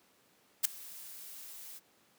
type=noise with ADSR envelope; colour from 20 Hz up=blue; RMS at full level=-24 dBFS; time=0.63-1.8 s; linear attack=21 ms; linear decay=5 ms; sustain=-24 dB; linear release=31 ms; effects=pink hiss -67 dBFS RMS until 2.18 s + high-pass 200 Hz 12 dB/octave